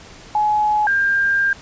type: tone pair in turn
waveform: sine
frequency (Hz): 845 / 1598.1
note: G#5 / G6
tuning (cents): +30 / +33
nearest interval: major seventh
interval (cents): 1103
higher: second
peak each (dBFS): -14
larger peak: neither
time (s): 0.35-0.87 / 0.87-1.53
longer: second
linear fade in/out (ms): 2
effects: pink hiss -41 dBFS RMS until 1.61 s + resampled to 16000 Hz